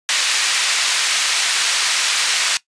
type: band-pass noise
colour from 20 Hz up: pink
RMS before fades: -18 dBFS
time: 0.09-2.57 s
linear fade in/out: 0 ms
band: 2000 to 8000 Hz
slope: 12 dB/octave
effects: noise-tail reverb RT60 0.1 s tail -18 dB re dry + resampled to 22050 Hz